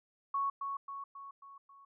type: tone with echo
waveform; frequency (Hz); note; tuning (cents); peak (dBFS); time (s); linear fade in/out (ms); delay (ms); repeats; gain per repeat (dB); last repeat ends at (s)
sine; 1108.7; C#6; 0; -30; 0.34-0.5; 5; 270; 5; -5; 1.85
effects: none